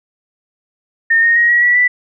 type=tone with pitch steps; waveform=sine; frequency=1826 / 1854.7 / 1883.9 / 1913.5 / 1943.5 / 1974.1 Hz; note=A#6 / A#6 / A#6 / A#6 / B6 / B6; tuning=-36 / -9 / +18 / +45 / -28 / -1 cents; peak=-8 dBFS; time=1.1-1.88 s; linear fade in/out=10 ms; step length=130 ms; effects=none